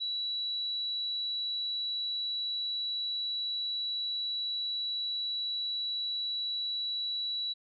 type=tone; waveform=sine; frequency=3926 Hz; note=B7; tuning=11 cents flat; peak=-31 dBFS; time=0-7.54 s; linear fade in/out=20 ms; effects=none